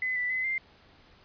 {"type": "tone with pitch steps", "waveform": "sine", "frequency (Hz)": [2025, 1979, 2030, 2094], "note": ["B6", "B6", "B6", "C7"], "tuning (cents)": [43, 3, 47, 1], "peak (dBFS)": -27, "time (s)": [0.02, 0.58], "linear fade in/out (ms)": 2, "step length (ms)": 140, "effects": ["pink hiss -58 dBFS RMS until 1.24 s", "resampled to 11025 Hz"]}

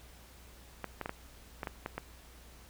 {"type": "clicks", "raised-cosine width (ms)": 0.5, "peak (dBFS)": -21, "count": 8, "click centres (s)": [0.843, 1.013, 1.059, 1.094, 1.632, 1.672, 1.861, 1.98], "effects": ["added 60 Hz sine -55 dBFS peak until 2.69 s", "pink hiss -57 dBFS RMS until 2.69 s"]}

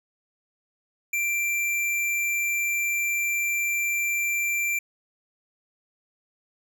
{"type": "tone", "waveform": "square", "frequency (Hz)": 2356, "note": "D7", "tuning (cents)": 5, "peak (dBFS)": -24, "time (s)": [1.13, 4.79], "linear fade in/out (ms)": 5, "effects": []}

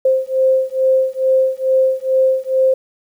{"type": "beating tone pair", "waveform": "sine", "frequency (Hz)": [523.3, 525.6], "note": ["C5", "C5"], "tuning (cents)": [0, 8], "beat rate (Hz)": 2.3, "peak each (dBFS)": -15, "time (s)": [0.05, 2.74], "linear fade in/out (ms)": 5, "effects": ["8-bit"]}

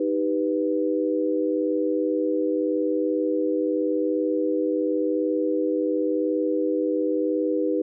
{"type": "chord", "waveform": "sine", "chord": "Eb augmented", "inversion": "none", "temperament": "equal", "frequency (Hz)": [311.1, 392, 493.9], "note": ["Eb4", "G4", "B4"], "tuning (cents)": [0, 0, 0], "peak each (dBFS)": [-24, -27, -25], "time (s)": [0, 7.82], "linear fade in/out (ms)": 5, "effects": []}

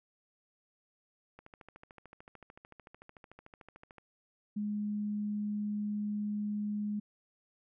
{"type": "click train", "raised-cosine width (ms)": 0.5, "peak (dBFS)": -36, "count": 36, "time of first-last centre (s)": [1.39, 3.983], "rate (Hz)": 13.5}
{"type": "tone", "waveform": "sine", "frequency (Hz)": 208.3, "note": "G#3", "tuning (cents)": 5, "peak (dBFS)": -32, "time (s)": [4.56, 7], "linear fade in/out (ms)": 10}
{"effects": []}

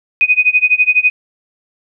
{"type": "tone with tremolo", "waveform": "sine", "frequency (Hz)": 2495, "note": "D#7", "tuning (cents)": 4, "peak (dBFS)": -5, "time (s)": [0.21, 1.1], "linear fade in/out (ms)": 0, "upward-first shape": "sine", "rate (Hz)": 12, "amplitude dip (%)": 95, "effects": []}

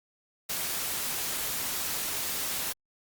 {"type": "noise", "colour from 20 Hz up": "white", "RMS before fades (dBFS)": -32, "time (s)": [0.49, 2.73], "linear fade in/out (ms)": 10, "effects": ["Opus 48 kbps"]}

